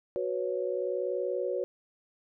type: chord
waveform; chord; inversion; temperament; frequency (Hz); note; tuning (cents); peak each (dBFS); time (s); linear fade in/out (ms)
sine; F# suspended fourth; none; equal; 370 / 493.9 / 554.4; F#4 / B4 / C#5; 0 / 0 / 0; -33; 0.16-1.64; 0
effects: none

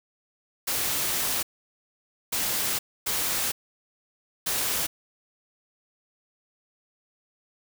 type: noise bursts at uneven times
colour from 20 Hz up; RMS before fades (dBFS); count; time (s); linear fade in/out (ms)
white; -27; 4; 0.67-1.43 / 2.32-2.79 / 3.06-3.52 / 4.46-4.87; 10
effects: none

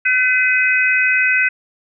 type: harmonic tone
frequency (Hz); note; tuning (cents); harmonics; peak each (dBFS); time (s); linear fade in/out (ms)
506; B4; +42; 3 / 4 / 5; -16 / -18 / -16; 0.05-1.49; 10
effects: none

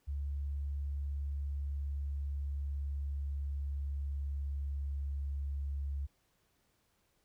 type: tone with pitch glide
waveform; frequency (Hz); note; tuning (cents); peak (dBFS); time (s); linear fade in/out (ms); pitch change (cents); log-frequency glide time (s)
sine; 70.8 to 70.07; C#2 to C#2; +37 to +19; -34; 0.07-6.07; 20; -18; 0.71-5.19
effects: pink hiss -75 dBFS RMS until 7.24 s

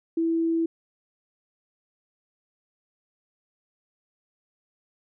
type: tone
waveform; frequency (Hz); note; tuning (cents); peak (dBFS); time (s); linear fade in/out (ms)
sine; 329.6; E4; 0; -21; 0.17-0.66; 5
effects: none

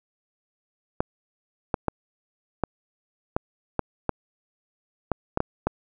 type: clicks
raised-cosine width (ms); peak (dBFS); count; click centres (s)
1; -8; 11; 1.005 / 1.742 / 1.883 / 2.637 / 3.365 / 3.793 / 4.093 / 5.117 / 5.374 / 5.404 / 5.67
effects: none

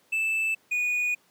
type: tone pair in turn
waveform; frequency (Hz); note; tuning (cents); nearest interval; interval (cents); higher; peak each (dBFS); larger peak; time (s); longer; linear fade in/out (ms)
triangle; 2637 / 2462; E7 / D#7; 0 / -19; minor second; 119; first; -22; neither; 0.12-0.55 / 0.71-1.15; second; 10
effects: pink hiss -63 dBFS RMS until 1.3 s + high-pass 200 Hz 12 dB/octave

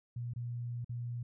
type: tone with dropouts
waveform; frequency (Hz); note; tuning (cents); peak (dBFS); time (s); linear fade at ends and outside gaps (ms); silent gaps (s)
sine; 120; B2; -49; -36; 0.16-1.23; 5; 0.336-0.36 / 0.846-0.893
effects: none

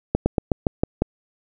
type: slowing click train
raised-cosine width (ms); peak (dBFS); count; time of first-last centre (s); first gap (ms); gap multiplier
2; -4; 7; 0.15-1.02; 110; 1.11
effects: none

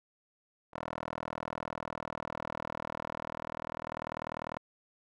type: tone with band-pass filter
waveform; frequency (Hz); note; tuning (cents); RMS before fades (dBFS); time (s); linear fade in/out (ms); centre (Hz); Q
10% pulse; 40.13; E1; -46; -41; 0.73-4.58; 10; 930; 1.4
effects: none

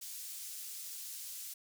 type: high-pass noise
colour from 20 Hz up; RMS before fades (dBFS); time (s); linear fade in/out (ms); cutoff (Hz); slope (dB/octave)
pink; -45; 0.01-1.54; 10; 6200; 12
effects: none

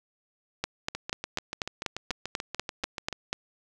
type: two click trains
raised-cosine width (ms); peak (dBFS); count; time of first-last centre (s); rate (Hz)
0.2; -16 / -11; 16 / 12; 0.95-3.127 / 0.64-3.329; 6.89 / 4.09
effects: none

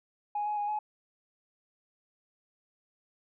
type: tone with pitch steps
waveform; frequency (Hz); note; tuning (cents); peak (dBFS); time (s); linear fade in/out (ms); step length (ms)
sine; 830 / 840 / 825 / 846; G#5 / G#5 / G#5 / G#5; -1 / +19 / -12 / +32; -28; 0.35-0.79; 5; 110
effects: tanh soft clip ceiling -25 dBFS

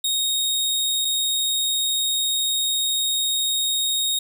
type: tone pair in turn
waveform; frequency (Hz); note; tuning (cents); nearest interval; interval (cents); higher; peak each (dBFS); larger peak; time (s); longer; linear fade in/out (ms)
sawtooth; 3734 / 3734; A#7 / A#7; +2 / +2; unison; 0; neither; -17; neither; 0.04-1.05 / 1.05-4.19; second; 5
effects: none

